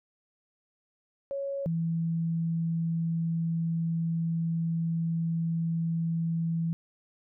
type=tone pair in turn; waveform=sine; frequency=554.4 / 165.4 Hz; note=C#5 / E3; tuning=0 / +6 cents; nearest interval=octave + major sixth; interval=2094 cents; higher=first; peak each=-30 / -26 dBFS; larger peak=second; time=1.31-1.66 / 1.66-6.73 s; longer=second; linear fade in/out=0 ms; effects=none